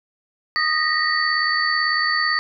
sine tone cluster, 1235 / 1852 / 1930 / 4530 Hz, D#6 / A#6 / B6 / C#8, -13 / -12 / -40 / +37 cents, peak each -23 dBFS, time 0.56-2.39 s, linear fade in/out 0 ms, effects none

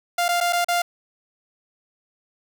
sawtooth tone with dropouts, 698.5 Hz, F5, in tune, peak -15 dBFS, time 0.18-0.82 s, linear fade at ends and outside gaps 5 ms, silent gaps 0.283-0.288 / 0.404-0.409 / 0.526-0.53 / 0.646-0.684 s, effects none

